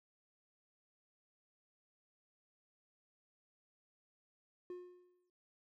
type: tone with exponential decay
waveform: triangle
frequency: 358.7 Hz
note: F4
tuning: 46 cents sharp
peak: -40 dBFS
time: 4.7-5.3 s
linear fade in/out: 2 ms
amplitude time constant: 130 ms
effects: none